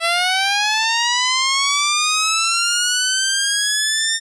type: linear sweep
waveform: 10% pulse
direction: up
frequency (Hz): 660 to 1822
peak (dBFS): -7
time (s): 0-4.2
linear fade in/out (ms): 50
effects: resampled to 22050 Hz